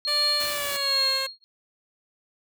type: tone with tremolo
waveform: sine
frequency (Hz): 4271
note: C8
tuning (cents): +35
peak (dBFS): -20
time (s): 0.05-1.44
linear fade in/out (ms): 0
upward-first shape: sine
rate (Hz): 1.3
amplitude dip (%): 100
type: tone with pitch glide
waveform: 10% pulse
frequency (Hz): 587.3 to 535.5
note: D5 to C5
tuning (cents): 0 to +40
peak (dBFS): -20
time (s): 0.07-1.27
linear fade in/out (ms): 10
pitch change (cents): -160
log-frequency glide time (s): 0.5-1.07
type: noise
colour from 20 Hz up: white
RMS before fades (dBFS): -33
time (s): 0.4-0.77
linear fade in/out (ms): 2
effects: none